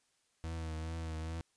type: tone with vibrato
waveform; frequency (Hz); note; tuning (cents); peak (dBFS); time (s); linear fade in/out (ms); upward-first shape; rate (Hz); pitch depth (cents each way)
40% pulse; 80.8; E2; -34; -37; 0.44-1.41; 0; triangle; 2.4; 41
effects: white hiss -75 dBFS RMS until 1.56 s + resampled to 22050 Hz